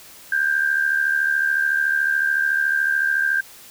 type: tone with amplitude modulation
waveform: sine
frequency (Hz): 1583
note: G6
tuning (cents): +17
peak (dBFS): -14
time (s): 0.32-3.41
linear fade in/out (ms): 5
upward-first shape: sine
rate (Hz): 73.8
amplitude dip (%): 65
effects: white hiss -44 dBFS RMS until 3.7 s